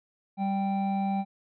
triangle tone pair together, 196 / 783.3 Hz, G3 / G5, 0 / -2 cents, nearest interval 2 octaves, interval 2398 cents, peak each -25 / -28 dBFS, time 0.37-1.25 s, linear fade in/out 50 ms, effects resampled to 11025 Hz

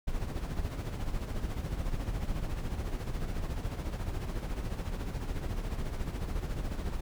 brown noise with tremolo, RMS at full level -32 dBFS, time 0.07-7.01 s, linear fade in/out 10 ms, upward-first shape sine, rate 14 Hz, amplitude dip 55%, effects none

